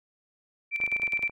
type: tone with tremolo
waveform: sine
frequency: 2342 Hz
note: D7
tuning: 5 cents flat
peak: -23 dBFS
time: 0.71-1.31 s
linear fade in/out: 50 ms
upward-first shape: square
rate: 9.7 Hz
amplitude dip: 65%
type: clicks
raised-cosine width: 1 ms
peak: -29 dBFS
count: 12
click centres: 0.802 / 0.838 / 0.877 / 0.925 / 0.963 / 0.998 / 1.033 / 1.078 / 1.134 / 1.193 / 1.233 / 1.296 s
effects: none